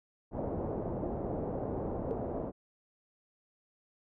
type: low-pass noise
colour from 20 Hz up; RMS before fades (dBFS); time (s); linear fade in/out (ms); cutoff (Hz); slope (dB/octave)
white; -36; 0.31-2.52; 50; 640; 24
type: tone with exponential decay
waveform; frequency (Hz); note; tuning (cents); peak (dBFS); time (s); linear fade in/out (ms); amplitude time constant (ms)
sine; 456.2; A#4; -37; -26; 2.11-2.2; 0; 18
effects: none